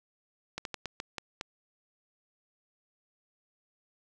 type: slowing click train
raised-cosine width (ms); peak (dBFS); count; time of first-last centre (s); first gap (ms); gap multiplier
0.2; -18; 7; 0.58-1.411; 72; 1.26
effects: none